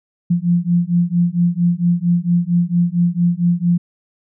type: beating tone pair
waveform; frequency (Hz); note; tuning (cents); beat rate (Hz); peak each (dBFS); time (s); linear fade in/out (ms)
sine; 171.6 / 176; F3 / F3; -30 / +14; 4.4; -16; 0.3-3.78; 10
effects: none